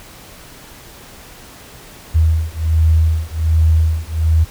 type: beating tone pair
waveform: sine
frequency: 79.5 / 80.8 Hz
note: D#2 / E2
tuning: +38 / -34 cents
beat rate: 1.3 Hz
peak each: -14 dBFS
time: 2.14-4.45 s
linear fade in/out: 20 ms
effects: pink hiss -39 dBFS RMS until 4.5 s